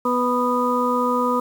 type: harmonic tone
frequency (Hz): 246.9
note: B3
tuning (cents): 0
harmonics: 1 / 2 / 4 / 5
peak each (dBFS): -23 / -23 / -23 / -23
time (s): 0.05-1.4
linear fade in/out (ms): 5
effects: 7-bit